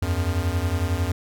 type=beating tone pair; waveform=square; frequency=82.6 / 93.6 Hz; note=E2 / F#2; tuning=+4 / +20 cents; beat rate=11 Hz; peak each=-25 dBFS; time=0.02-1.12 s; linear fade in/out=5 ms; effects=none